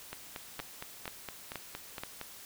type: two click trains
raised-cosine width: 0.3 ms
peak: -23 / -21 dBFS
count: 10 / 4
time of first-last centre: 0.13-2.213 / 0.6-2.035 s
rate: 4.32 / 2.09 Hz
effects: white hiss -50 dBFS RMS until 2.45 s